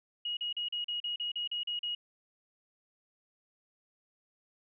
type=tone bursts; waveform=sine; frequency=2891 Hz; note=F#7; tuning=41 cents flat; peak=-32 dBFS; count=11; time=0.25-1.95 s; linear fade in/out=5 ms; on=120 ms; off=38 ms; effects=none